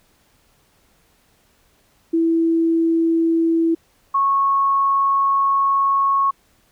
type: tone pair in turn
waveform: sine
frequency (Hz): 329.6 / 1100.3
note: E4 / C#6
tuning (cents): 0 / -13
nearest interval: octave + major sixth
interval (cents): 2087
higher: second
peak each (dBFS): -14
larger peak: neither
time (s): 2.13-3.75 / 4.14-6.31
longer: second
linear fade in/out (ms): 10
effects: pink hiss -59 dBFS RMS until 6.71 s